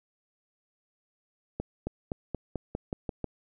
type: accelerating click train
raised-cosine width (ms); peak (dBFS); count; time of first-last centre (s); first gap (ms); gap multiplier
2; -18; 9; 1.6-3.243; 270; 0.92
effects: none